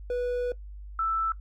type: tone pair in turn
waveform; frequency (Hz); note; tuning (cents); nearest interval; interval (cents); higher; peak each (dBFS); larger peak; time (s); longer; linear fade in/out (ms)
triangle / sine; 490.6 / 1323.1; B4 / E6; -12 / +6; octave + perfect fourth; 1718; second; -24; neither; 0.1-0.52 / 0.99-1.32; first; 2
effects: noise-tail reverb RT60 0.1 s tail -17 dB re dry + added 50 Hz sine -39 dBFS peak until 1.4 s